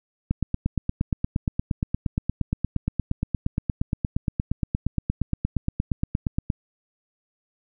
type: click train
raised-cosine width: 5 ms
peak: -10 dBFS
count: 54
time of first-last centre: 0.31-6.502 s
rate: 8.56 Hz
effects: none